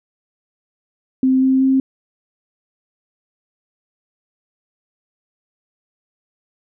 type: tone with pitch steps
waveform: sine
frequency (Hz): 261 / 263.3 / 265.6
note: C4 / C4 / C4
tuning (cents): -4 / +11 / +26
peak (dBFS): -11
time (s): 1.23-1.8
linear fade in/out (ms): 2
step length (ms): 190
effects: none